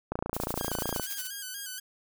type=click train; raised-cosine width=1 ms; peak=-16 dBFS; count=26; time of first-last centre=0.12-0.997 s; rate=28.5 Hz
type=noise with tremolo; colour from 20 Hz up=blue; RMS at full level=-35 dBFS; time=0.33-1.28 s; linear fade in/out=20 ms; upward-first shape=sine; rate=13 Hz; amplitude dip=85%
type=tone with vibrato; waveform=5% pulse; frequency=1561 Hz; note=G6; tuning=8 cents flat; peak=-26 dBFS; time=0.59-1.8 s; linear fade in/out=10 ms; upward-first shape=square; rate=4.2 Hz; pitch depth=65 cents each way
effects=none